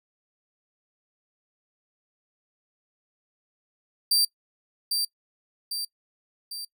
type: tone with echo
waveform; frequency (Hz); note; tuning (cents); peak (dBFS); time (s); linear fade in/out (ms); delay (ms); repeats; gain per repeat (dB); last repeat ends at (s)
sawtooth; 4690; D8; -3; -16; 4.11-4.25; 5; 800; 3; -5; 6.65
effects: noise-tail reverb RT60 0.1 s tail -22 dB re dry